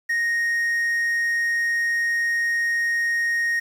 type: tone with quantisation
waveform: triangle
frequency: 1864.7 Hz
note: A#6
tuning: in tune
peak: -18 dBFS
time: 0.09-3.6 s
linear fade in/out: 10 ms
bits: 8
effects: none